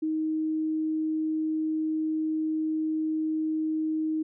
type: tone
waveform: sine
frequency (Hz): 313.8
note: D#4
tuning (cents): +15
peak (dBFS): -25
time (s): 0.02-4.23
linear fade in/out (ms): 10
effects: none